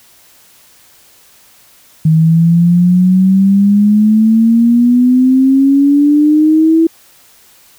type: exponential sweep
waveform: sine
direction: up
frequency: 157 to 329.6 Hz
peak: -5 dBFS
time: 2.05-6.87 s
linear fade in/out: 5 ms
effects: white hiss -45 dBFS RMS until 7.78 s